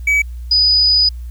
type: tone pair in turn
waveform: triangle / sine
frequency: 2280 / 4967 Hz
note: C#7 / D#8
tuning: +48 / -4 cents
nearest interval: octave + minor second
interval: 1348 cents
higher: second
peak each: -9 dBFS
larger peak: neither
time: 0.07-0.22 / 0.51-1.09 s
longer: second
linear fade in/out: 5 ms
effects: added 60 Hz sine -25 dBFS peak until 1.3 s + white hiss -54 dBFS RMS until 1.3 s